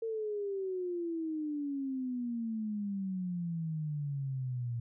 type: exponential sweep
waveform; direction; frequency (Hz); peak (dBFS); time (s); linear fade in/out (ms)
sine; down; 455.7 to 116.54; -33; 0.02-4.8; 5
effects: none